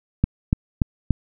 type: click train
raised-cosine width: 5 ms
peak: -4 dBFS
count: 4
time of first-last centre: 0.24-1.107 s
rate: 3.46 Hz
effects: none